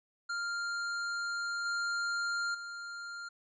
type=tone with level steps; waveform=square; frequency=1396.9 Hz; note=F6; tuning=in tune; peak=-34 / -32 / -41 dBFS; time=0.29-3.29 s; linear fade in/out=10 ms; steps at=1.65 / 2.54 s; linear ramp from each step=10 ms; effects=resampled to 16000 Hz